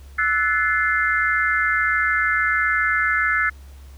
sine chord, F# half-diminished seventh, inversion third, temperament equal with one note detuned, 1318.5 / 1480 / 1733.8 / 2093 Hz, E6 / F#6 / A6 / C7, 0 / 0 / -26 / 0 cents, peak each -24 / -23 / -21 / -23 dBFS, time 0.18-3.5 s, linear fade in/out 10 ms, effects added 68 Hz sine -39 dBFS peak until 3.97 s + pink hiss -53 dBFS RMS until 3.97 s

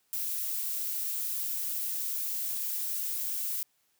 violet noise, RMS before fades -33 dBFS, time 0.13-3.63 s, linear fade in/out 0 ms, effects white hiss -72 dBFS RMS until 3.99 s + high-pass 80 Hz 12 dB/octave

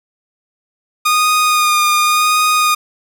sawtooth tone with vibrato, 1227 Hz, D#6, 25 cents flat, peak -7 dBFS, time 1.05-2.75 s, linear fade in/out 10 ms, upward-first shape sine, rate 0.9 Hz, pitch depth 19 cents each way, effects none

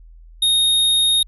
square tone, 3717 Hz, A#7, 6 cents flat, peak -14 dBFS, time 0.42-1.23 s, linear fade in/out 5 ms, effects added 41 Hz sine -40 dBFS peak until 1.27 s + resampled to 32000 Hz

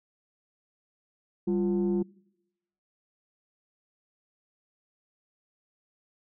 sine tone pair together, 196 / 348.5 Hz, G3 / F4, 0 / -4 cents, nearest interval minor seventh, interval 996 cents, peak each -25 / -25 dBFS, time 1.47-2.03 s, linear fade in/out 10 ms, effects noise-tail reverb RT60 0.9 s tail -25 dB re dry + tanh soft clip ceiling -20 dBFS

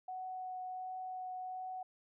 sine tone with vibrato, 742 Hz, F#5, 5 cents sharp, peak -40 dBFS, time 0.08-1.83 s, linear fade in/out 5 ms, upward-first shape triangle, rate 1.4 Hz, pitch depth 9 cents each way, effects none

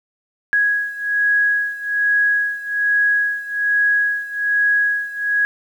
sine beating tone pair, 1661.2 / 1662.4 Hz, G#6 / G#6, 0 / +1 cents, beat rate 1.2 Hz, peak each -17 / -20 dBFS, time 0.53-5.45 s, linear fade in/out 0 ms, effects 8-bit

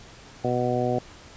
harmonic tone, 123.47 Hz, B2, in tune, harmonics 1 / 2 / 3 / 4 / 5 / 6, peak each -29 / -29 / -29 / -29 / -29 / -29 dBFS, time 0.44-0.99 s, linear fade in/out 5 ms, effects pink hiss -47 dBFS RMS until 1.36 s + resampled to 16000 Hz

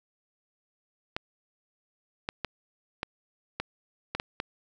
clicks, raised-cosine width 0.3 ms, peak -14 dBFS, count 8, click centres 1.165 / 2.289 / 2.447 / 3.031 / 3.6 / 4.15 / 4.199 / 4.401 s, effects none

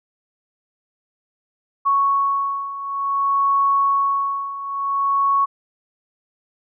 sine beating tone pair, 1108.7 / 1109.25 Hz, C#6 / C#6, 0 / +1 cents, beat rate 0.55 Hz, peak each -22 / -18 dBFS, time 1.85-5.46 s, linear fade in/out 20 ms, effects none

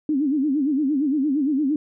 sine tone with vibrato, 284.8 Hz, C#4, 47 cents sharp, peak -18 dBFS, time 0.09-1.76 s, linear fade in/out 2 ms, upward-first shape sine, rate 8.7 Hz, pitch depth 160 cents each way, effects none

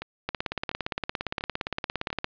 two click trains, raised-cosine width 0.3 ms, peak -18 / -12 dBFS, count 4 / 35, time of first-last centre 0.02-2.103 / 0.29-2.244 s, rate 1.44 / 17.4 Hz, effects resampled to 11025 Hz + 9-bit

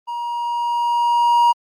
triangle tone with level ramp, 950 Hz, A#5, 33 cents sharp, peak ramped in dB -22 to -8 dBFS, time 0.07-1.53 s, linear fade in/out 20 ms, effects Opus 32 kbps

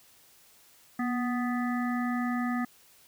harmonic tone with a mistuned harmonic, 248 Hz, B3, 7 cents sharp, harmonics 1 / 3 / 5 / 7 / 8, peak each -28 / -37 / -37 / -40 / -42 dBFS, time 0.99-2.65 s, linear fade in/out 5 ms, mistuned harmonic 1, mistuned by -41 cents, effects white hiss -59 dBFS RMS until 3.07 s

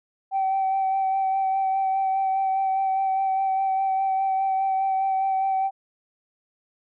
sine tone with vibrato, 770 Hz, G5, 31 cents flat, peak -19 dBFS, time 0.31-5.71 s, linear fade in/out 50 ms, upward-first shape sine, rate 4.9 Hz, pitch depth 17 cents each way, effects tanh soft clip ceiling -17 dBFS

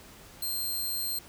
5% pulse tone, 4178 Hz, C8, 3 cents flat, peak -23 dBFS, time 0.42-1.19 s, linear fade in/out 5 ms, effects pink hiss -51 dBFS RMS until 1.28 s

